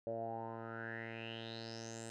10% pulse tone with low-pass filter sweep, 113.8 Hz, A#2, 41 cents flat, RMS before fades -45 dBFS, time 0.07-2.1 s, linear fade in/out 0 ms, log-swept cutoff 560 to 8400 Hz, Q 7.4, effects none

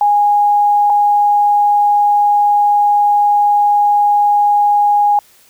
sine tone pair in turn, 824 / 824 Hz, G#5 / G#5, -14 / -14 cents, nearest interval unison, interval 0 cents, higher neither, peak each -8 dBFS, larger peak neither, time 0.01-0.9 / 0.9-5.19 s, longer second, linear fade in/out 2 ms, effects white hiss -48 dBFS RMS until 5.49 s

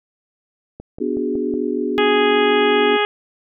click train, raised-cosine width 2 ms, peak -20 dBFS, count 5, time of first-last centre 0.8-1.539 s, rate 5.41 Hz
sine chord, G# half-diminished seventh, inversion first, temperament equal, 246.9 / 293.7 / 370 / 415.3 Hz, B3 / D4 / F#4 / G#4, 0 / 0 / 0 / 0 cents, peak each -24 dBFS, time 1-2.97 s, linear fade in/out 10 ms
harmonic tone, 415.3 Hz, G#4, in tune, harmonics 1 / 2 / 3 / 4 / 5 / 6 / 7 / 8, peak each -19 / -22 / -24 / -25 / -26 / -27 / -27 / -28 dBFS, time 1.98-3.05 s, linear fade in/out 0 ms
effects none

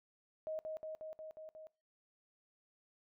sine tone with echo, 628 Hz, D#5, 16 cents sharp, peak -38 dBFS, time 0.47-0.59 s, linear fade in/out 0 ms, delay 180 ms, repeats 6, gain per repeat -2 dB, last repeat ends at 1.67 s, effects noise-tail reverb RT60 0.3 s tail -22 dB re dry

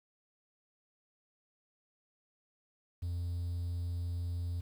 triangle tone, 87 Hz, F2, 6 cents flat, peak -31 dBFS, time 3.02-4.61 s, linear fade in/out 10 ms, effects tanh soft clip ceiling -27 dBFS + 10-bit

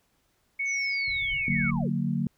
sine tone, 2217 Hz, C#7, in tune, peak -26 dBFS, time 0.59-1.71 s, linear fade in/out 10 ms
sine linear sweep, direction down, 6260 to 185 Hz, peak -35 dBFS, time 0.65-1.92 s, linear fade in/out 50 ms
pink low-pass noise, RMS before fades -42 dBFS, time 1.07-1.85 s, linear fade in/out 5 ms, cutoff 150 Hz, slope 96 dB/octave
sine chord, D augmented, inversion none, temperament just, 146.83 / 183.54 / 229.4 Hz, D3 / F#3 / A#3, 0 / -14 / -28 cents, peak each -29 dBFS, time 1.48-2.27 s, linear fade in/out 2 ms
effects pink hiss -70 dBFS RMS until 2.37 s

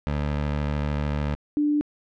20% pulse / sine tone pair in turn, 73.42 / 295.5 Hz, D2 / D4, 0 / +11 cents, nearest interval 2 octaves, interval 2411 cents, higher second, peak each -19 dBFS, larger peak neither, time 0.07-1.35 / 1.57-1.81 s, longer first, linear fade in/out 0 ms, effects low-pass 3000 Hz 12 dB/octave

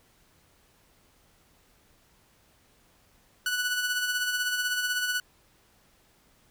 sawtooth tone with tremolo, 1480 Hz, F#6, in tune, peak -21 dBFS, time 3.46-5.2 s, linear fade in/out 2 ms, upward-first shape sine, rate 16 Hz, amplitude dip 45%, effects pink hiss -63 dBFS RMS until 6.5 s

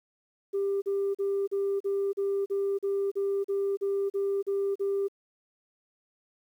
sine tone bursts, 396.2 Hz, G4, 18 cents sharp, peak -24 dBFS, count 14, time 0.53-5.084 s, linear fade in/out 20 ms, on 290 ms, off 38 ms, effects tanh soft clip ceiling -22 dBFS + 10-bit

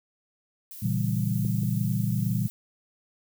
violet noise, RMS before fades -42 dBFS, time 0.71-2.5 s, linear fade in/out 0 ms
sine chord, A# diminished seventh, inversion none, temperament equal, 116.54 / 138.59 / 164.81 / 196 Hz, A#2 / C#3 / E3 / G3, 0 / 0 / 0 / 0 cents, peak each -27 / -31 / -30 / -29 dBFS, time 0.82-2.48 s, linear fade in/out 10 ms
clicks, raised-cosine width 3 ms, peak -24 / -28 dBFS, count 2, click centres 1.45 / 1.633 s
effects none

